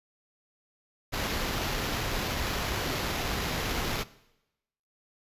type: noise with sample-and-hold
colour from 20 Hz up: pink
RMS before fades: -31 dBFS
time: 1.12-4.04 s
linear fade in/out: 20 ms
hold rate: 8820 Hz
effects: noise-tail reverb RT60 0.9 s tail -19 dB re dry + resampled to 32000 Hz